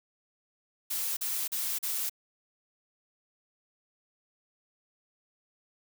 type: noise bursts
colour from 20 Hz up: blue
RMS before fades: -32 dBFS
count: 4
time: 0.9-2.097 s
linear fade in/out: 10 ms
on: 270 ms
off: 39 ms
effects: none